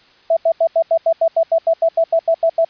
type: tone bursts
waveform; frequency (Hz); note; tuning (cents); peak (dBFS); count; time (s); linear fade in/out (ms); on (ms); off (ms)
sine; 659.3; E5; 0; -10; 16; 0.3-2.648; 5; 68; 84
effects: white hiss -50 dBFS RMS until 2.69 s + resampled to 11025 Hz